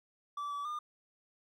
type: tone with pitch steps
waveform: triangle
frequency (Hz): 1159 / 1149 / 1209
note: D6 / D6 / D6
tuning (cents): -23 / -38 / +50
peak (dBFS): -34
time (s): 0.37-0.79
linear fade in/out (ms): 5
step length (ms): 140
effects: none